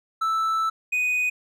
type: tone pair in turn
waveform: triangle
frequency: 1318.5 / 2489 Hz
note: E6 / D#7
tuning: 0 / 0 cents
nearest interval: major seventh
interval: 1100 cents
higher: second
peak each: -19 dBFS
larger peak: neither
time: 0.21-0.7 / 0.92-1.3 s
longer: first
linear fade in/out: 10 ms
effects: none